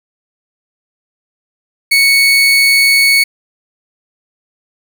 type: tone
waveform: 30% pulse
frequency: 2218 Hz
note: C#7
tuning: in tune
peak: -4 dBFS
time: 1.91-3.24 s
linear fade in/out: 10 ms
effects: none